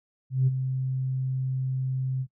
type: tone with ADSR envelope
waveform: sine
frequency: 130.81 Hz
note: C3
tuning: in tune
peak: -16 dBFS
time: 0.3-2.27 s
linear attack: 170 ms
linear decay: 29 ms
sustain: -9 dB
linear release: 60 ms
effects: noise-tail reverb RT60 0.1 s tail -21 dB re dry + tanh soft clip ceiling -14 dBFS